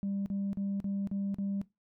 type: tone bursts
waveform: sine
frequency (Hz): 198.1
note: G3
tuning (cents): +18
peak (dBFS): -29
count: 6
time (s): 0.03-1.615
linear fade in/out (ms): 0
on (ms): 230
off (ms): 41
effects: noise-tail reverb RT60 0.2 s tail -20 dB re dry + tanh soft clip ceiling -28 dBFS